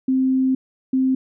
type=tone pair in turn; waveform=sine; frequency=261.6 / 261.6 Hz; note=C4 / C4; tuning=0 / 0 cents; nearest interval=unison; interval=0 cents; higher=neither; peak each=-15 dBFS; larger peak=neither; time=0.08-0.55 / 0.93-1.15 s; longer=first; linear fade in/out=5 ms; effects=none